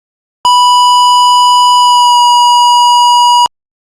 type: tone with pitch glide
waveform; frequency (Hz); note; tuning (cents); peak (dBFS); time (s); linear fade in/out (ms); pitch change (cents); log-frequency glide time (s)
square; 985 to 967.5; B5 to B5; -5 to -36; -4; 0.45-3.46; 0; -31; 1.77-2.19
effects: low-pass 7000 Hz 12 dB/octave + Opus 48 kbps